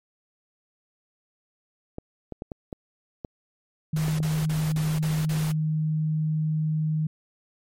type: clicks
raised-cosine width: 2 ms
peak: -20 dBFS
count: 8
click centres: 1.984 / 2.323 / 2.421 / 2.518 / 2.728 / 3.248 / 4.082 / 4.203 s
type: tone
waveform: sine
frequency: 155.56 Hz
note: D#3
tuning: in tune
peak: -22 dBFS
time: 3.93-7.07 s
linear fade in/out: 5 ms
type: noise bursts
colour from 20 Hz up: pink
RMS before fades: -36 dBFS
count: 6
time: 3.96-5.52 s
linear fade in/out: 5 ms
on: 230 ms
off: 36 ms
effects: MP3 64 kbps